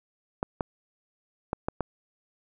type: clicks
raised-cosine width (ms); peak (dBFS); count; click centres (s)
1; -13; 5; 0.429 / 0.608 / 1.531 / 1.685 / 1.807
effects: none